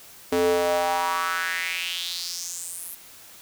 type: tone with high-pass filter sweep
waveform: square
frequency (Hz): 87.31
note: F2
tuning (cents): 0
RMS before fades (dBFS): -26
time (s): 0.32-2.95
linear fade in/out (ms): 5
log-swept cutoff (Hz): 350 to 12000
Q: 4
effects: white hiss -47 dBFS RMS until 3.41 s